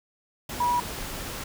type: tone in noise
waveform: sine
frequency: 970 Hz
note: B5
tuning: 31 cents flat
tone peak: -21 dBFS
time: 0.6-0.8 s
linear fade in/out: 5 ms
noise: pink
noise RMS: -35 dBFS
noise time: 0.49-1.44 s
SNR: +11 dB
effects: none